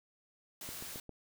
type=noise; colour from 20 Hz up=white; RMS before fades=-45 dBFS; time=0.61-1 s; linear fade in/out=2 ms
type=click train; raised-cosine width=2 ms; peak=-33 dBFS; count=4; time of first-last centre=0.69-1.093 s; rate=7.44 Hz
effects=none